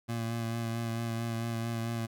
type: tone with vibrato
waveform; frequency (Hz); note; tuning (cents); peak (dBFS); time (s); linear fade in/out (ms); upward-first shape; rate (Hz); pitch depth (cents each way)
25% pulse; 115.3; A#2; -19; -28; 0.08-2.07; 20; sine; 4.5; 22
effects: none